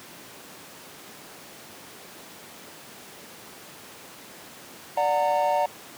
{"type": "chord", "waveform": "triangle", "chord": "D augmented", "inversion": "none", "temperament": "just", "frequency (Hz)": [587.3, 734.2, 917.7], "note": ["D5", "F#5", "A#5"], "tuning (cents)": [0, -14, -27], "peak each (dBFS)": [-23, -23, -23], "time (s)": [4.97, 5.66], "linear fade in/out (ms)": 5, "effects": ["pink hiss -44 dBFS RMS until 5.97 s", "high-pass 200 Hz 12 dB/octave"]}